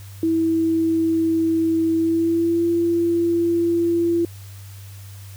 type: tone with pitch glide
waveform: sine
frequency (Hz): 326.3 to 339.4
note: E4 to F4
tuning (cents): -18 to -49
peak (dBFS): -16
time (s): 0.23-4.25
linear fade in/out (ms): 2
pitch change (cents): +69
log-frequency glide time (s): 1.96-2.67
effects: added 98 Hz sine -36 dBFS peak until 5.36 s + white hiss -47 dBFS RMS until 5.36 s